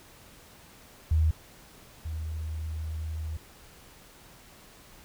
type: tone pair in turn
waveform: sine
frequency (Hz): 78.9 / 78.9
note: D#2 / D#2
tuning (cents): +25 / +25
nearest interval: unison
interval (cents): 0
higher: neither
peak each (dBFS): -20 / -31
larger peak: first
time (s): 1.11-1.31 / 2.05-3.37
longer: second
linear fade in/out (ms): 5
effects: pink hiss -53 dBFS RMS until 5.04 s